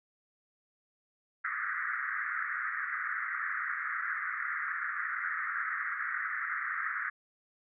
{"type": "band-pass noise", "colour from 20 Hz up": "white", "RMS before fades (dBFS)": -35, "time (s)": [1.44, 7.1], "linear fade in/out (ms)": 10, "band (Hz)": [1200, 2000], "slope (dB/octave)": 96, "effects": []}